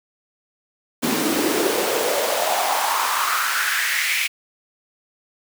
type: noise with high-pass filter sweep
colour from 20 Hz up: pink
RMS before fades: -21 dBFS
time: 1.02-4.28 s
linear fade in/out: 20 ms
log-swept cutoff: 240 to 2400 Hz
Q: 4.3
effects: none